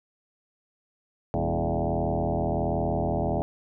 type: tone with frequency modulation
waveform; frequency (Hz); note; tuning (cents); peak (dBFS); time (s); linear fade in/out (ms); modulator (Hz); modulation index
sine; 261.6; C4; 0; -23; 1.34-3.42; 0; 81.3; 6.2
effects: none